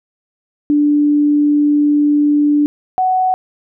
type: tone pair in turn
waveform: sine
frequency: 293.7 / 744.4 Hz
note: D4 / F#5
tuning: 0 / +10 cents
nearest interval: octave + major third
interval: 1610 cents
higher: second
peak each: -9 / -11 dBFS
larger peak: first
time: 0.7-2.66 / 2.98-3.34 s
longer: first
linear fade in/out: 0 ms
effects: none